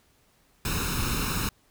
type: noise with comb filter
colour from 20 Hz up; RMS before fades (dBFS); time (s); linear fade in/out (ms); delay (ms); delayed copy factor
pink; -28; 0.65-1.49; 2; 0.76; +0.75
effects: pink hiss -64 dBFS RMS until 1.7 s